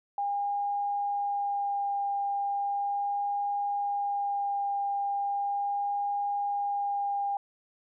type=tone with vibrato; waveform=sine; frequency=807 Hz; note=G#5; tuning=50 cents flat; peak=-27 dBFS; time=0.18-7.37 s; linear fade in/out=2 ms; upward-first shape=sine; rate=0.37 Hz; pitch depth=9 cents each way; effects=none